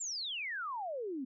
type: exponential sweep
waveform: sine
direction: down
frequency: 7620 to 247 Hz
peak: -36 dBFS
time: 0-1.25 s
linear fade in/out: 10 ms
effects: none